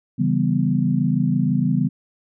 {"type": "chord", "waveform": "sine", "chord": "C# half-diminished seventh", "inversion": "none", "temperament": "equal", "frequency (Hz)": [138.59, 164.81, 196, 246.9], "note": ["C#3", "E3", "G3", "B3"], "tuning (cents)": [0, 0, 0, 0], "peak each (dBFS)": -22, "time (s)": [0.18, 1.89], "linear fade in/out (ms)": 20, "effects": []}